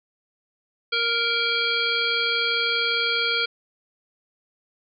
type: harmonic tone with a mistuned harmonic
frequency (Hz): 466.2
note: A#4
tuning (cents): 0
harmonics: 1 / 3 / 5 / 7 / 9 / 10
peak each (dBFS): -31 / -26 / -26 / -26 / -31 / -31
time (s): 0.92-3.46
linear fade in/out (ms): 10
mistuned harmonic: 10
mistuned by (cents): -17
effects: none